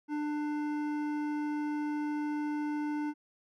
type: tone with hard clipping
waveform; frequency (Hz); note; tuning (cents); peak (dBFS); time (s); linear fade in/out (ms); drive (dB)
sine; 297.7; D4; +24; -33; 0.08-3.14; 50; 12
effects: none